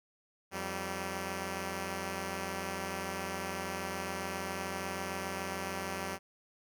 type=tone pair together; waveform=5% pulse; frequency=86.8 / 193.35 Hz; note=F2 / G3; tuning=-10 / -24 cents; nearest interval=octave + major second; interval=1386 cents; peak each=-29 / -26 dBFS; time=0.51-6.19 s; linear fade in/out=50 ms; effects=none